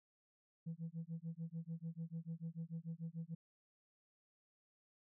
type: tone with tremolo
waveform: sine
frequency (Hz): 164.81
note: E3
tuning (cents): 0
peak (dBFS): -38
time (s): 0.66-3.35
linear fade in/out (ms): 10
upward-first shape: sine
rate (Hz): 6.8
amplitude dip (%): 100
effects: tanh soft clip ceiling -39 dBFS